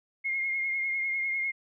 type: tone with vibrato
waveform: sine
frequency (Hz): 2142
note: C7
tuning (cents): +40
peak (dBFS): -27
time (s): 0.24-1.52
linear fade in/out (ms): 20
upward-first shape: triangle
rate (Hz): 10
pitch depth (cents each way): 34
effects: none